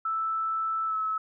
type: tone with pitch glide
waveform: sine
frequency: 1318.5 to 1296.6 Hz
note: E6 to E6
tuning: 0 to -29 cents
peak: -26 dBFS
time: 0.05-1.18 s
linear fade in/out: 5 ms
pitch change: -29 cents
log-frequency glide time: 0.86-0.96 s
effects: none